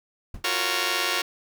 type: noise with exponential decay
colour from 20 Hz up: brown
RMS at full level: -31 dBFS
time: 0.34-0.48 s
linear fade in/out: 5 ms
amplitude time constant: 29 ms
type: chord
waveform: 5% pulse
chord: Gb major seventh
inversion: third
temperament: just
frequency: 346.9 / 370 / 462.5 / 555 Hz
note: F4 / Gb4 / Bb4 / Db5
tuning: -12 / 0 / -14 / +2 cents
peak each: -19 dBFS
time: 0.44-1.22 s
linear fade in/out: 5 ms
effects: none